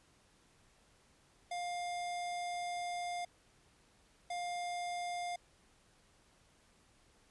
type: tone bursts at uneven times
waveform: square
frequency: 705 Hz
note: F5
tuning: 16 cents sharp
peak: -38 dBFS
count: 2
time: 1.51-3.25 / 4.3-5.36 s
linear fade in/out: 5 ms
effects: pink hiss -68 dBFS RMS until 7.3 s + resampled to 24000 Hz